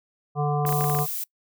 harmonic tone, 146.83 Hz, D3, in tune, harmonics 1 / 3 / 5 / 7 / 8, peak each -23 / -29 / -27 / -35 / -34 dBFS, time 0.35-1.07 s, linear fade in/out 50 ms
clicks, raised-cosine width 0.5 ms, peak -17 dBFS, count 8, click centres 0.652 / 0.691 / 0.726 / 0.809 / 0.842 / 0.899 / 0.949 / 0.989 s
violet noise, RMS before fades -30 dBFS, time 0.66-1.24 s, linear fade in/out 5 ms
effects noise-tail reverb RT60 0.1 s tail -24 dB re dry

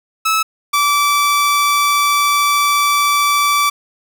sawtooth tone pair in turn, 1301 / 1159.1 Hz, E6 / D6, -23 / -23 cents, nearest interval major second, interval 200 cents, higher first, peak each -9 / -8 dBFS, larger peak second, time 0.25-0.43 / 0.73-3.7 s, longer second, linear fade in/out 10 ms, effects none

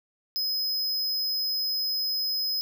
square tone, 5070 Hz, D#8, 32 cents sharp, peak -26 dBFS, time 0.36-2.61 s, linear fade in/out 0 ms, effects none

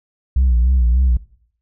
sine tone with vibrato, 61.74 Hz, B1, in tune, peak -9 dBFS, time 0.36-1.17 s, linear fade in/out 5 ms, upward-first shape sine, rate 3.4 Hz, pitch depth 94 cents each way, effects noise-tail reverb RT60 0.6 s tail -20 dB re dry + tanh soft clip ceiling -9 dBFS

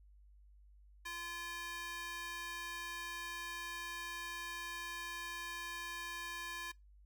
square tone with high-pass filter, 344 Hz, F4, 26 cents flat, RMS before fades -44 dBFS, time 1.05-6.72 s, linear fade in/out 10 ms, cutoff 1500 Hz, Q 1.8, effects noise-tail reverb RT60 0.2 s tail -23 dB re dry + added 50 Hz sine -59 dBFS peak until 7.05 s

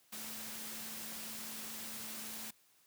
sine tone in noise, 220 Hz, A3, in tune, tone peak -54 dBFS, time 0.12-2.51 s, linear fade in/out 10 ms, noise white, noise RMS -45 dBFS, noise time 0.12-2.51 s, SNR -12 dB, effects white hiss -69 dBFS RMS until 2.86 s + high-pass 80 Hz 12 dB/octave

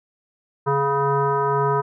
sine tone with frequency modulation, 698.5 Hz, F5, in tune, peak -17 dBFS, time 0.66-1.82 s, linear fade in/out 20 ms, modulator 279 Hz, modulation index 2, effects none

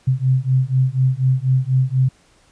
sine beating tone pair, 128.4 / 132.5 Hz, C3 / C3, -32 / +22 cents, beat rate 4.1 Hz, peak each -17 dBFS, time 0.07-2.09 s, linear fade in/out 10 ms, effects pink hiss -55 dBFS RMS until 2.51 s + resampled to 22050 Hz

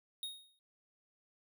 square tone with exponential decay, 3733 Hz, A#7, 2 cents sharp, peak -37 dBFS, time 0.23-0.59 s, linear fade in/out 1 ms, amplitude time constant 77 ms, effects none

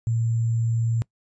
sine tone with sample-and-hold, 115.1 Hz, A#2, 22 cents flat, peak -20 dBFS, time 0.07-1.02 s, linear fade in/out 0 ms, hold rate 7350 Hz, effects noise-tail reverb RT60 0.1 s tail -23 dB re dry + resampled to 22050 Hz

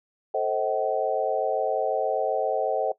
sine chord, A diminished seventh, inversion none, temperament just, 440 / 528 / 633.6 / 760.3 Hz, A4 / C5 / Eb5 / Gb5, 0 / +16 / +31 / +47 cents, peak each -28 dBFS, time 0.34-2.92 s, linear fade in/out 5 ms, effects noise-tail reverb RT60 0.1 s tail -17 dB re dry

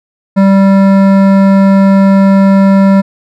sine tone with hard clipping, 195 Hz, G3, 9 cents flat, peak -5 dBFS, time 0.36-3.02 s, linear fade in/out 20 ms, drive 14 dB, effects none

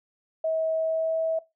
sine tone with pitch glide, 642 to 647.6 Hz, E5 to E5, -46 to -31 cents, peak -23 dBFS, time 0.44-1.39 s, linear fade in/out 5 ms, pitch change +15 cents, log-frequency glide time 0.74-1.18 s, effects noise-tail reverb RT60 0.2 s tail -18 dB re dry

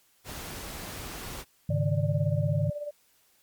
pink noise, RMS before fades -39 dBFS, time 0.24-1.45 s, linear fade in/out 50 ms
sine chord, Ab suspended fourth, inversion none, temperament equal, 103.83 / 138.59 / 155.56 Hz, Ab2 / Db3 / Eb3, 0 / 0 / 0 cents, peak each -28 dBFS, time 1.69-2.7 s, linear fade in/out 5 ms
sine tone with tremolo, 587.3 Hz, D5, in tune, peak -30 dBFS, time 1.7-2.91 s, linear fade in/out 5 ms, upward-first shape sine, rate 18 Hz, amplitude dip 65%
effects white hiss -65 dBFS RMS until 3.42 s + MP3 96 kbps

